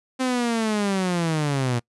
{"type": "linear sweep", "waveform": "sawtooth", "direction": "down", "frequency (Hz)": [261.5, 116.54], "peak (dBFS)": -17, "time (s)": [0.19, 1.8], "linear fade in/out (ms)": 20, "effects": ["noise-tail reverb RT60 0.1 s tail -25 dB re dry", "resampled to 24000 Hz"]}